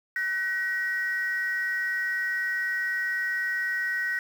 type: tone pair together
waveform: sine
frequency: 1508 / 1900 Hz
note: F#6 / A#6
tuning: +32 / +33 cents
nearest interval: major third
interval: 401 cents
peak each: -29 / -26 dBFS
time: 0.16-4.19 s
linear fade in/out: 2 ms
effects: tanh soft clip ceiling -20 dBFS + 8-bit